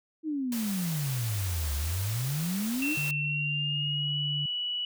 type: exponential two-way sweep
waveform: sine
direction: down then up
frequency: 324.1 to 69.3 to 324.1 Hz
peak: -28 dBFS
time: 0.23-2.97 s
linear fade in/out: 50 ms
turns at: 1.75 s
type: noise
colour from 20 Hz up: white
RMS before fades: -38 dBFS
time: 0.52-3.11 s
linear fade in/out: 2 ms
type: tone with pitch glide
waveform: sine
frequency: 2700 to 2944 Hz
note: E7 to F#7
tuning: +41 to -9 cents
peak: -29 dBFS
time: 2.82-4.85 s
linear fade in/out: 2 ms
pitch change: +150 cents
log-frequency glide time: 3.19-4.17 s
type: tone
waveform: sine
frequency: 146.83 Hz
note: D3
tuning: in tune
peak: -31 dBFS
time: 2.97-4.46 s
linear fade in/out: 5 ms
effects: none